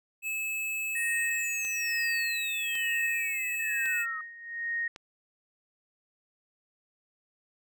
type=tone; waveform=square; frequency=2600 Hz; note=E7; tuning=24 cents flat; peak=-31 dBFS; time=0.22-4.06 s; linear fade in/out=50 ms
type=tone with tremolo; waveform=sine; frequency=1863 Hz; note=A#6; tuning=2 cents flat; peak=-28 dBFS; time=0.95-4.88 s; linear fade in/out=5 ms; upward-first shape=sine; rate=1.1 Hz; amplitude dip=85%
type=exponential sweep; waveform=sine; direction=down; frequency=9680 to 1248 Hz; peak=-37 dBFS; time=0.96-4.21 s; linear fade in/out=2 ms
type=click train; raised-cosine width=0.2 ms; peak=-27 dBFS; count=4; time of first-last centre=1.65-4.961 s; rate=0.906 Hz
effects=none